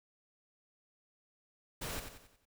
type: noise with echo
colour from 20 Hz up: pink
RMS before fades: -40 dBFS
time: 1.81-2 s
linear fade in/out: 10 ms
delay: 91 ms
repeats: 5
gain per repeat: -7 dB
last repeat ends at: 2.455 s
effects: none